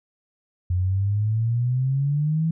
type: exponential sweep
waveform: sine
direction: up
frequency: 88.2 to 164.81 Hz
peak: -19 dBFS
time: 0.7-2.51 s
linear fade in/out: 5 ms
effects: none